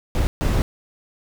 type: noise bursts at uneven times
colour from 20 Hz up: brown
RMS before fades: -19 dBFS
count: 2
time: 0.15-0.27 / 0.41-0.62 s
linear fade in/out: 0 ms
effects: none